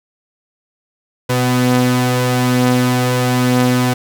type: tone pair together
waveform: sawtooth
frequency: 124.76 / 250.6 Hz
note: B2 / B3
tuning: +18 / +25 cents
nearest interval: octave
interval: 1207 cents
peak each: -11 dBFS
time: 1.29-3.94 s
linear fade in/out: 10 ms
effects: none